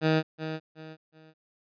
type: tone with echo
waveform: 15% pulse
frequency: 157.8 Hz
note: D#3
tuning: 25 cents sharp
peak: -15 dBFS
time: 0.01-0.23 s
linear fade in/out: 50 ms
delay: 370 ms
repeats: 3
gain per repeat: -10 dB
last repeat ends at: 1.34 s
effects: resampled to 11025 Hz